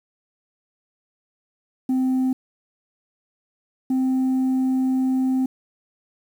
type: tone pair in turn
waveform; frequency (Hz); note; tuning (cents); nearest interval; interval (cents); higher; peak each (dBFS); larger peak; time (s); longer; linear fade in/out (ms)
sine; 258.9 / 260.3; C4 / C4; -18 / -9; unison; 9; second; -15 / -15; neither; 1.89-2.33 / 3.9-5.46; second; 5
effects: tanh soft clip ceiling -17 dBFS + 8-bit